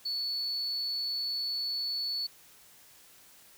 triangle tone, 4435 Hz, C#8, in tune, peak -28 dBFS, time 0.05-2.27 s, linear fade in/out 10 ms, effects tanh soft clip ceiling -27 dBFS + white hiss -57 dBFS RMS until 3.57 s

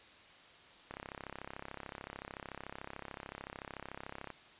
click train, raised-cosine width 0.5 ms, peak -28 dBFS, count 115, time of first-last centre 0.91-4.303 s, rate 33.6 Hz, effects white hiss -58 dBFS RMS until 4.59 s + resampled to 8000 Hz

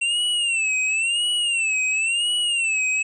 square tone with vibrato, 2719 Hz, F7, 47 cents flat, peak -20 dBFS, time 0.01-3.03 s, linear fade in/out 10 ms, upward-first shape sine, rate 0.96 Hz, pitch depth 130 cents each way, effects resampled to 22050 Hz

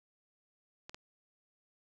clicks, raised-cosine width 0.2 ms, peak -28 dBFS, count 2, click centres 0.895 / 0.945 s, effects none

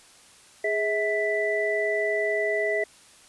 sine tone cluster, 415.9 / 647 / 1981 Hz, G#4 / E5 / B6, +2 / -32 / +5 cents, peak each -27 / -27 / -27 dBFS, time 0.64-2.84 s, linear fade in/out 5 ms, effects white hiss -53 dBFS RMS until 3.28 s + resampled to 24000 Hz

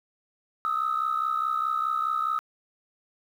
sine tone pair together, 1244.5 / 1309.3 Hz, D#6 / E6, 0 / -12 cents, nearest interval minor second, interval 88 cents, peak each -26 dBFS, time 0.65-2.39 s, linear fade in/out 0 ms, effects tanh soft clip ceiling -18 dBFS + 9-bit

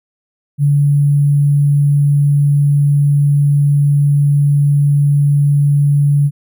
sine tone with sample-and-hold, 143.8 Hz, D3, 36 cents flat, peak -8 dBFS, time 0.58-6.31 s, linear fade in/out 50 ms, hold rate 11025 Hz, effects none

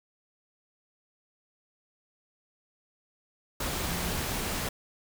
sine tone in noise, 174.61 Hz, F3, in tune, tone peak -37 dBFS, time 3.86-4.16 s, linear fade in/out 5 ms, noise pink, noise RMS -32 dBFS, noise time 3.6-4.69 s, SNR -8 dB, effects none

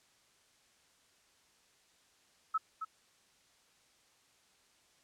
sine tone with echo, 1298 Hz, E6, 27 cents flat, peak -28 dBFS, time 2.54-2.58 s, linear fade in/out 10 ms, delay 270 ms, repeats 1, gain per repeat -8 dB, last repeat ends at 2.85 s, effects white hiss -68 dBFS RMS until 5.03 s + low-pass 8000 Hz 12 dB/octave

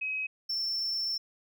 sine / triangle tone pair in turn, 2542 / 5386 Hz, D#7 / E8, +36 / +36 cents, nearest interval octave + minor second, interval 1300 cents, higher second, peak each -30 / -28 dBFS, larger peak second, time 0.01-0.27 / 0.49-1.18 s, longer second, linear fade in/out 10 ms, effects none

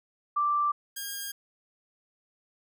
sine / 5% pulse tone pair in turn, 1174.7 / 1620.8 Hz, D6 / G#6, 0 / -43 cents, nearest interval tritone, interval 557 cents, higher second, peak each -23 dBFS, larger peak neither, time 0.36-0.72 / 0.96-1.32 s, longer neither, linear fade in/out 10 ms, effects none

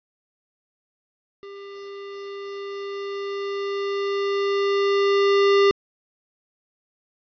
square tone with level ramp, 398.6 Hz, G4, 29 cents sharp, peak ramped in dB -38 to -14 dBFS, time 1.43-5.71 s, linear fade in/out 0 ms, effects resampled to 11025 Hz + 9-bit

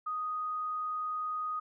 sine tone, 1245 Hz, D#6, 1 cent sharp, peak -32 dBFS, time 0.06-1.6 s, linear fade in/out 10 ms, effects none

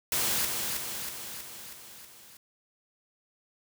white noise with echo, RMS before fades -28 dBFS, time 0.12-0.45 s, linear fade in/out 2 ms, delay 320 ms, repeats 6, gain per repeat -4 dB, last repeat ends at 2.37 s, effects none

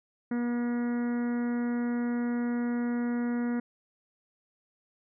harmonic tone, 240 Hz, B3, 49 cents flat, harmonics 1 / 2 / 3 / 4 / 5 / 6 / 7 / 8 / 9, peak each -27 / -39 / -46 / -48 / -51 / -46 / -51 / -49 / -57 dBFS, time 0.31-3.6 s, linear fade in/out 5 ms, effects none

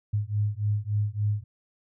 sine beating tone pair, 102.7 / 106.2 Hz, G#2 / G#2, -19 / +39 cents, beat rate 3.5 Hz, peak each -27 dBFS, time 0.13-1.44 s, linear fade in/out 10 ms, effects none

